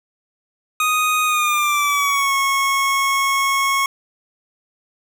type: tone with pitch glide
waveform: 25% pulse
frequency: 1244.5 to 1096 Hz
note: D#6 to C#6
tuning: 0 to -20 cents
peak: -12 dBFS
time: 0.8-3.86 s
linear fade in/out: 2 ms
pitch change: -220 cents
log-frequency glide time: 1.25-2.34 s
effects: none